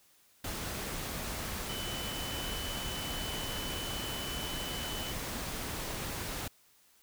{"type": "tone in noise", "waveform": "sine", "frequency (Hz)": 3008, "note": "F#7", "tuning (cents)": 28, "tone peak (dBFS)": -41, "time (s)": [1.69, 5.12], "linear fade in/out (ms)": 5, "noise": "pink", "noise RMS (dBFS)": -38, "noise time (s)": [0.44, 6.48], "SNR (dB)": -6, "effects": ["white hiss -65 dBFS RMS until 7.02 s"]}